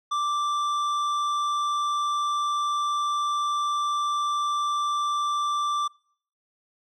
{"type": "tone with tanh clipping", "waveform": "sine", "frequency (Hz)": 1174.7, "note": "D6", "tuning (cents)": 0, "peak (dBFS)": -25, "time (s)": [0.11, 5.88], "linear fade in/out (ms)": 10, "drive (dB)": 11, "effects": ["noise-tail reverb RT60 0.6 s tail -26 dB re dry"]}